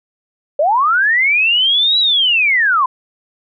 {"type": "linear two-way sweep", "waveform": "sine", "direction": "up then down", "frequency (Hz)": [551, 3951, 983], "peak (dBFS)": -10, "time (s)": [0.59, 2.86], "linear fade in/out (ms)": 5, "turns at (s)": 1.99, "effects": []}